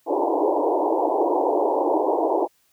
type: band-pass noise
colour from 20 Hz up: pink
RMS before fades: -21 dBFS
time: 0.06-2.48 s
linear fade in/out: 50 ms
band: 300 to 970 Hz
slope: 96 dB/octave
effects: white hiss -64 dBFS RMS until 2.72 s